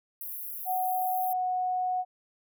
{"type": "high-pass noise", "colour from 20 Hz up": "pink", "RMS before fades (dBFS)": -38, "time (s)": [0.21, 1.33], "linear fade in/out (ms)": 2, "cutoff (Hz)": 11000, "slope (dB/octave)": 96}
{"type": "tone with pitch glide", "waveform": "sine", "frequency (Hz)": [740, 734.9], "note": ["F#5", "F#5"], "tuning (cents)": [0, -12], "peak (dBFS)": -26, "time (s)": [0.65, 2.05], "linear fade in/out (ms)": 50, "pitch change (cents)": -12, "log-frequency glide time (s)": [1.23, 1.45]}
{"effects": []}